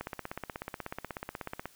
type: click train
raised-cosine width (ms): 0.5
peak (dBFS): -21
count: 28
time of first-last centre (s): 0.01-1.656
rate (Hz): 16.4
effects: white hiss -60 dBFS RMS until 1.75 s